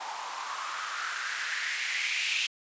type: noise with band-pass filter sweep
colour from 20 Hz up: blue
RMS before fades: -33 dBFS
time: 0-2.47 s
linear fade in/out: 10 ms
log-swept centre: 850 to 2700 Hz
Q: 4.4
effects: resampled to 16000 Hz